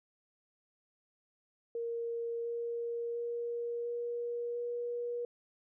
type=tone with pitch steps; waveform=sine; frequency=466.2 / 469.4 / 472.7 / 476 / 479.3 Hz; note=A#4 / A#4 / A#4 / A#4 / A#4; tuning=0 / +12 / +24 / +36 / +48 cents; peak=-34 dBFS; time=1.75-5.25 s; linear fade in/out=2 ms; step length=700 ms; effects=none